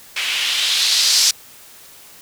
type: noise with low-pass filter sweep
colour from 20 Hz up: violet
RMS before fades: -17 dBFS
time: 0.16-1.31 s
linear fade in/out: 5 ms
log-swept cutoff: 2500 to 5300 Hz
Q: 2.3
effects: white hiss -43 dBFS RMS until 2.21 s